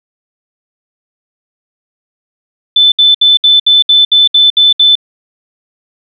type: tone bursts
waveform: sine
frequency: 3518 Hz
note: A7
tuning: 1 cent flat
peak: -3 dBFS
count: 10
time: 2.76-4.954 s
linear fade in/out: 5 ms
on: 160 ms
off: 66 ms
effects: none